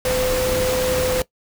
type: tone in noise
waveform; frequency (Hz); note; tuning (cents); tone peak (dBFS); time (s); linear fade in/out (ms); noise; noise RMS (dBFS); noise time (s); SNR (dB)
sine; 509; C5; -48; -19; 0.05-1.22; 2; pink; -24; 0.05-1.22; +2
effects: noise-tail reverb RT60 0.1 s tail -19 dB re dry